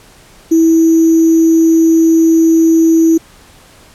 sine tone with sample-and-hold, 326.3 Hz, E4, 18 cents flat, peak -5 dBFS, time 0.51-3.18 s, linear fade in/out 10 ms, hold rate 6300 Hz, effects pink hiss -42 dBFS RMS until 3.94 s + low-pass 12000 Hz 12 dB/octave

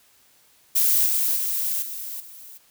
violet noise with level steps, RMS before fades -19 / -22 / -25 / -33 / -43 dBFS, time 0.75-2.58 s, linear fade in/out 10 ms, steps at 1.06 / 1.36 / 1.82 / 2.2 s, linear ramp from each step 2 ms, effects white hiss -58 dBFS RMS until 2.7 s

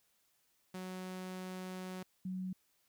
sawtooth / sine tone pair in turn, 185 / 185.71 Hz, F#3 / F#3, 0 / +7 cents, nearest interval unison, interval 7 cents, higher second, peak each -38 / -37 dBFS, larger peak second, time 0.74-2.03 / 2.25-2.53 s, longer first, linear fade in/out 5 ms, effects white hiss -75 dBFS RMS until 2.88 s

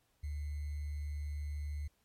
sine tone with sample-and-hold, 73.42 Hz, D2, in tune, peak -36 dBFS, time 0.23-1.88 s, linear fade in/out 10 ms, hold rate 2100 Hz, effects pink hiss -75 dBFS RMS until 2.04 s + MP3 64 kbps

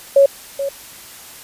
sine tone with echo, 554.4 Hz, C#5, in tune, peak -6 dBFS, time 0.16-0.26 s, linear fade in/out 5 ms, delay 430 ms, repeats 1, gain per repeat -12 dB, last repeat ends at 0.69 s, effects white hiss -38 dBFS RMS until 1.43 s + resampled to 32000 Hz

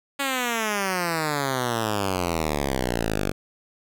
5% pulse exponential sweep, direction down, 282 to 47.56 Hz, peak -12 dBFS, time 0.19-3.32 s, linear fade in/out 10 ms, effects none

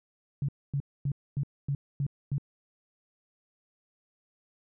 sine tone bursts, 140.2 Hz, C#3, 20 cents sharp, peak -26 dBFS, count 7, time 0.42-2.382 s, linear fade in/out 2 ms, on 66 ms, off 250 ms, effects none

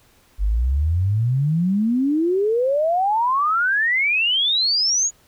sine exponential sweep, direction up, 47.16 to 6880 Hz, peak -16 dBFS, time 0.38-5.11 s, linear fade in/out 50 ms, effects pink hiss -56 dBFS RMS until 5.27 s

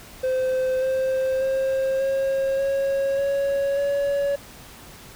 triangle tone with pitch steps, 517 / 524.5 / 532.1 / 539.9 / 547.7 / 555.7 / 563.8 Hz, C5 / C5 / C5 / C#5 / C#5 / C#5 / C#5, -21 / +4 / +29 / -46 / -21 / +4 / +29 cents, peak -18 dBFS, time 0.23-4.36 s, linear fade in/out 10 ms, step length 590 ms, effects pink hiss -44 dBFS RMS until 5.15 s

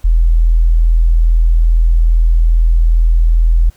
sine tone, 41.2 Hz, E1, in tune, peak -6 dBFS, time 0.04-3.7 s, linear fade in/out 10 ms, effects pink hiss -50 dBFS RMS until 3.76 s

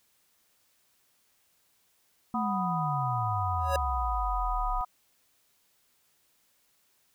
sine chord, B major, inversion second, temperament equal, 740 / 987.8 / 1244.5 Hz, F#5 / B5 / D#6, 0 / 0 / 0 cents, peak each -33 dBFS, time 2.34-4.85 s, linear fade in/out 10 ms
sine exponential sweep, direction down, 229.6 to 32.29 Hz, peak -30 dBFS, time 2.34-4.81 s, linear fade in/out 0 ms
square tone with exponential growth, 554.4 Hz, C#5, in tune, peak -24 dBFS, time 3.58-3.76 s, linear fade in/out 2 ms, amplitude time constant 37 ms
effects white hiss -69 dBFS RMS until 7.14 s

